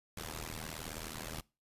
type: noise with amplitude modulation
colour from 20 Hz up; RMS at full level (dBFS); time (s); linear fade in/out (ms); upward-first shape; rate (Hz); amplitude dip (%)
pink; -39; 0.17-1.41; 5; sine; 79.2; 100
effects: noise-tail reverb RT60 0.3 s tail -24 dB re dry + resampled to 32000 Hz